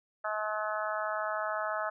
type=harmonic tone; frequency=213.5 Hz; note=G#3; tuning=48 cents sharp; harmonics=3 / 4 / 5 / 6 / 7 / 8; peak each=-35 / -39 / -40 / -36 / -39 / -42 dBFS; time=0.24-1.9 s; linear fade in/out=10 ms; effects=none